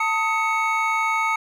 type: tone cluster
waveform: triangle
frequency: 895 / 1261 / 2215 Hz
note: A5 / D#6 / C#7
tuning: +29 / +23 / -2 cents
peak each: -22 dBFS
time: 0-1.36 s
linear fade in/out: 5 ms
effects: none